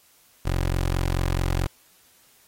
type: tone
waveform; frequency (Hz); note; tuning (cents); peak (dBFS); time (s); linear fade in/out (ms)
20% pulse; 44.64; F1; +39; -17; 0.45-1.67; 10
effects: white hiss -58 dBFS RMS until 2.47 s + AAC 48 kbps